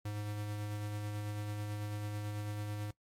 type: tone with tremolo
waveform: square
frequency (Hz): 104.4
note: G#2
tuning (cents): +10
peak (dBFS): -37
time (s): 0.05-2.91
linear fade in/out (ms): 5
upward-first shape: sine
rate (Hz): 9.1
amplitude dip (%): 25
effects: noise-tail reverb RT60 0.1 s tail -19 dB re dry + MP3 64 kbps